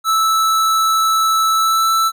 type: tone with pitch glide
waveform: square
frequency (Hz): 1313 to 1323.7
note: E6 to E6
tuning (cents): -7 to +7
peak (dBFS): -13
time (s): 0.04-2.12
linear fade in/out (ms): 50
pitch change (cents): +14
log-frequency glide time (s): 1.55-1.86
effects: none